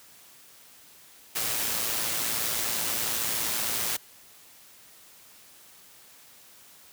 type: noise with amplitude modulation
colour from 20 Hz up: white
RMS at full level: -27 dBFS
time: 1.35-3.97 s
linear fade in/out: 10 ms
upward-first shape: sine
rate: 113 Hz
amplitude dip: 40%
effects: white hiss -53 dBFS RMS until 6.92 s + high-pass 60 Hz 12 dB/octave